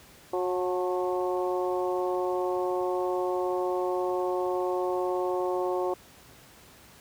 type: harmonic tone with a mistuned harmonic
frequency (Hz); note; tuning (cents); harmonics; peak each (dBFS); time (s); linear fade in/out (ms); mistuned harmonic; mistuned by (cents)
181.9; F#3; -29; 2 / 3 / 4 / 5 / 6; -28 / -32 / -34 / -36 / -38; 0.33-5.94; 5; 5; -42
effects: pink hiss -53 dBFS RMS until 7 s + high-pass 60 Hz 12 dB/octave